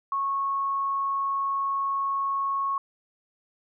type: tone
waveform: sine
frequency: 1100 Hz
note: C#6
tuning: 14 cents flat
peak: -24 dBFS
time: 0.12-2.78 s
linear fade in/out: 2 ms
effects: none